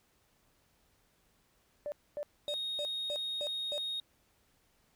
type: tone bursts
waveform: sine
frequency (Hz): 587.3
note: D5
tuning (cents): 0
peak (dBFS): -34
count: 7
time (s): 1.86-3.78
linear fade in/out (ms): 0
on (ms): 60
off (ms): 250
type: tone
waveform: triangle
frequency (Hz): 3729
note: A#7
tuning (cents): 0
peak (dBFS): -32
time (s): 2.48-4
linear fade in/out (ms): 2
effects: tanh soft clip ceiling -29 dBFS + pink hiss -71 dBFS RMS until 4.95 s